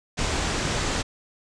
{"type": "low-pass noise", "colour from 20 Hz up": "pink", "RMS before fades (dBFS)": -26, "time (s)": [0.17, 1.03], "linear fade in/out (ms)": 20, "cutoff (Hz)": 8300, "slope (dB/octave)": 48, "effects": []}